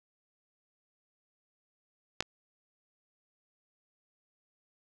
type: clicks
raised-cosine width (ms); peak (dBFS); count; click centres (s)
0.2; -10 / -29; 2; 2.206 / 2.225
effects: none